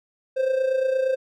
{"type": "tone with amplitude modulation", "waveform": "triangle", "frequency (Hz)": 524, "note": "C5", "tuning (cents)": 2, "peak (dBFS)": -15, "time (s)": [0.36, 1.16], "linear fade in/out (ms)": 20, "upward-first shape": "sine", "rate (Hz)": 28.6, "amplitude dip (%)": 60, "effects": []}